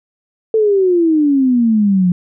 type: exponential sweep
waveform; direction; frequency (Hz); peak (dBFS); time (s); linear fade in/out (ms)
sine; down; 448.7 to 174.61; -9; 0.54-2.12; 2
effects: none